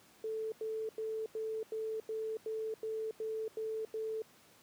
sine tone bursts, 440 Hz, A4, in tune, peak -35 dBFS, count 11, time 0.24-4.22 s, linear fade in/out 2 ms, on 280 ms, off 90 ms, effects pink hiss -62 dBFS RMS until 4.62 s + high-pass 150 Hz 12 dB/octave

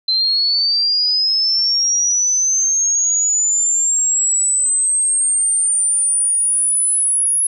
sine linear sweep, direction up, 4072 to 10548 Hz, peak -13 dBFS, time 0.08-7.47 s, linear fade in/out 5 ms, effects none

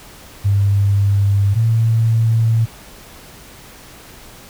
sine tone pair in turn, 100 / 113.2 Hz, G2 / A2, +35 / +50 cents, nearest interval major second, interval 215 cents, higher second, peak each -11 dBFS, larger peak neither, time 0.44-1.55 / 1.55-2.66 s, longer neither, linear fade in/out 20 ms, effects pink hiss -40 dBFS RMS until 4.49 s

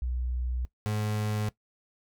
sine / 35% pulse tone pair in turn, 61.8 / 106.22 Hz, B1 / G#2, +2 / +39 cents, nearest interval major sixth, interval 937 cents, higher second, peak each -28 / -26 dBFS, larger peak second, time 0.02-0.65 / 0.86-1.49 s, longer neither, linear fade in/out 0 ms, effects noise-tail reverb RT60 0.1 s tail -18 dB re dry

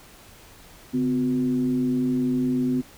sine tone with frequency modulation, 253.7 Hz, B3, 47 cents sharp, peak -20 dBFS, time 0.93-2.82 s, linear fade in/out 20 ms, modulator 112 Hz, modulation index 0.49, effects pink hiss -49 dBFS RMS until 2.97 s

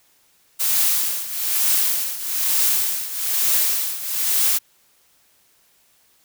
blue noise with tremolo, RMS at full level -17 dBFS, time 0.59-4.59 s, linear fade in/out 20 ms, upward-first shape triangle, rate 1.1 Hz, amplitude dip 80%, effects white hiss -59 dBFS RMS until 6.24 s

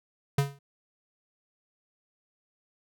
square tone with exponential decay, 140.2 Hz, C#3, 20 cents sharp, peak -20 dBFS, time 0.38-0.59 s, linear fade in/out 5 ms, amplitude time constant 44 ms, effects none

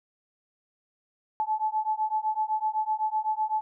sine beating tone pair, 861 / 868.9 Hz, A5 / A5, -38 / -22 cents, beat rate 7.9 Hz, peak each -28 dBFS, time 1.4-3.61 s, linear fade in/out 0 ms, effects none

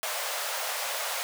pink high-pass noise, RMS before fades -32 dBFS, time 0.03-1.23 s, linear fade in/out 0 ms, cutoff 530 Hz, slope 48 dB/octave, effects none

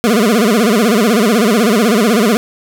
25% pulse tone with vibrato, 220 Hz, A3, in tune, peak -5 dBFS, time 0.04-2.37 s, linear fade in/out 0 ms, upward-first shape sine, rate 16 Hz, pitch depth 190 cents each way, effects none

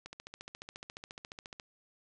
click train, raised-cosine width 0.2 ms, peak -27 dBFS, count 23, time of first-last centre 0.06-1.598 s, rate 14.3 Hz, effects resampled to 22050 Hz + 10-bit

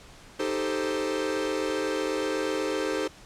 45% pulse chord, A half-diminished seventh, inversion second, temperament equal, 311.1 / 392 / 440 / 523.3 Hz, Eb4 / G4 / A4 / C5, 0 / 0 / 0 / 0 cents, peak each -32 dBFS, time 0.39-3.08 s, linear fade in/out 10 ms, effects pink hiss -50 dBFS RMS until 3.25 s + low-pass 8000 Hz 12 dB/octave

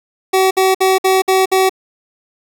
25% pulse tone bursts, 379 Hz, F#4, 42 cents sharp, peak -6 dBFS, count 6, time 0.33-1.695 s, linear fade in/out 10 ms, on 180 ms, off 57 ms, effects none

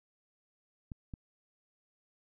clicks, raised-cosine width 5 ms, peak -29 dBFS, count 2, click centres 0.918 / 1.138 s, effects none

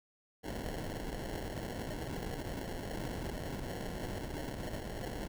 pink noise with sample-and-hold, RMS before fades -40 dBFS, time 0.43-5.28 s, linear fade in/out 20 ms, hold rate 1225 Hz, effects none

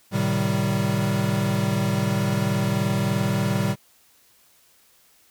square tone cluster, 111.2 / 131.5 / 154.4 / 195 Hz, A2 / C3 / D#3 / G3, +19 / +9 / -13 / -9 cents, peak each -27 / -28 / -29 / -25 dBFS, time 0.11-3.76 s, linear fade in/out 50 ms, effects white hiss -58 dBFS RMS until 5.3 s

